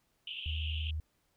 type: band-pass noise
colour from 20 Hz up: white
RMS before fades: -42 dBFS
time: 0.27-0.91 s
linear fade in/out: 5 ms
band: 2700 to 3200 Hz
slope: 96 dB/octave
type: tone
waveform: sine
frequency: 77.78 Hz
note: D#2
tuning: in tune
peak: -33 dBFS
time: 0.46-1 s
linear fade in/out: 0 ms
effects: pink hiss -75 dBFS RMS until 1.36 s